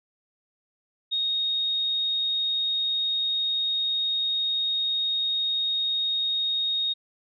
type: tone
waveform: sine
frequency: 3729 Hz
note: A#7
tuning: in tune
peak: -23 dBFS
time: 1.11-6.94 s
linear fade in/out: 20 ms
effects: none